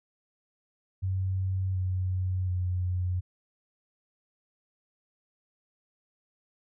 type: tone with pitch steps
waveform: sine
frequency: 94.4 / 92.46 / 90.55 Hz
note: F#2 / F#2 / F#2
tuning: +35 / -1 / -37 cents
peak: -26 dBFS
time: 1.02-3.21 s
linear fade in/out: 20 ms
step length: 730 ms
effects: none